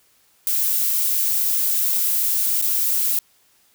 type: noise with dropouts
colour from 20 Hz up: violet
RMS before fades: -20 dBFS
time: 0.47-3.19 s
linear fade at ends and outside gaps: 1 ms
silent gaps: 2.615-2.623 s
effects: white hiss -59 dBFS RMS until 3.74 s